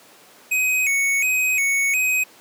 square tone with vibrato, 2364 Hz, D7, 11 cents sharp, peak -18 dBFS, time 0.51-2.24 s, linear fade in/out 10 ms, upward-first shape square, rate 1.4 Hz, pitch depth 110 cents each way, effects pink hiss -48 dBFS RMS until 2.4 s + high-pass 300 Hz 12 dB/octave

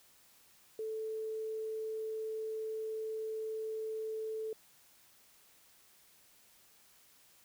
sine tone, 438.8 Hz, A4, 5 cents flat, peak -36 dBFS, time 0.79-4.53 s, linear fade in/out 2 ms, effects white hiss -64 dBFS RMS until 7.44 s

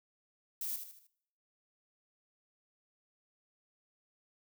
violet noise with echo, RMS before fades -38 dBFS, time 0.61-0.76 s, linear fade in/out 2 ms, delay 77 ms, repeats 4, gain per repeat -7 dB, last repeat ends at 1.068 s, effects noise-tail reverb RT60 0.7 s tail -21 dB re dry

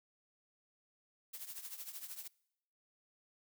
blue noise with tremolo, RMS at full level -44 dBFS, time 1.33-2.28 s, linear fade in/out 10 ms, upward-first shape triangle, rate 13 Hz, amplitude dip 80%, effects noise-tail reverb RT60 0.8 s tail -24 dB re dry

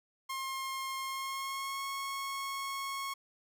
sawtooth tone with pitch glide, 1068 to 1095.5 Hz, C6 to C#6, +35 to -21 cents, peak -32 dBFS, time 0.29-3.14 s, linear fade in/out 10 ms, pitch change +44 cents, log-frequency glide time 1.02-1.84 s, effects none

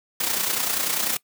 white noise with amplitude modulation, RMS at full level -22 dBFS, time 0.2-1.17 s, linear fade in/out 5 ms, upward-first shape sine, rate 30.2 Hz, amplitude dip 55%, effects noise-tail reverb RT60 0.1 s tail -22 dB re dry + high-pass 150 Hz 12 dB/octave

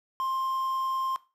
triangle tone with quantisation, 1055 Hz, C6, 14 cents sharp, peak -25 dBFS, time 0.2-1.16 s, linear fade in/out 0 ms, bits 8, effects noise-tail reverb RT60 0.3 s tail -18 dB re dry + low-pass 12000 Hz 12 dB/octave

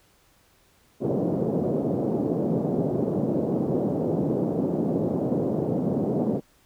pink band-pass noise, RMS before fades -25 dBFS, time 1-6.41 s, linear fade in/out 50 ms, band 150 to 560 Hz, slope 24 dB/octave, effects pink hiss -61 dBFS RMS until 6.65 s

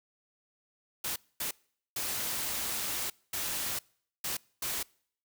white noise bursts at uneven times, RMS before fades -34 dBFS, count 6, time 1.04-1.16 / 1.4-1.51 / 1.96-3.1 / 3.33-3.79 / 4.24-4.37 / 4.62-4.83 s, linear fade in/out 5 ms, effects noise-tail reverb RT60 0.6 s tail -26 dB re dry

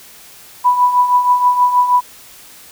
sine tone with tremolo, 987.8 Hz, B5, in tune, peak -6 dBFS, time 0.64-2.01 s, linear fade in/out 20 ms, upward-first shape triangle, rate 6.3 Hz, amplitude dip 70%, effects white hiss -40 dBFS RMS until 2.71 s

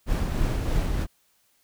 brown noise with tremolo, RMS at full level -23 dBFS, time 0.06-1.07 s, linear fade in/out 50 ms, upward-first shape triangle, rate 3.2 Hz, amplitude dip 35%, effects white hiss -66 dBFS RMS until 1.63 s

